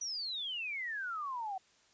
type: exponential sweep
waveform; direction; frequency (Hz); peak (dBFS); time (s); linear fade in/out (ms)
sine; down; 5970 to 740; -36; 0.01-1.58; 5
effects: white hiss -67 dBFS RMS until 1.93 s + resampled to 16000 Hz